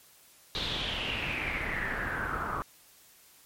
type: noise with low-pass filter sweep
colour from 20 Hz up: pink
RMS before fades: -33 dBFS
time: 0.55-2.62 s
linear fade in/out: 0 ms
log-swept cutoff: 3900 to 1200 Hz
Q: 6.6
effects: white hiss -58 dBFS RMS until 3.45 s + MP3 64 kbps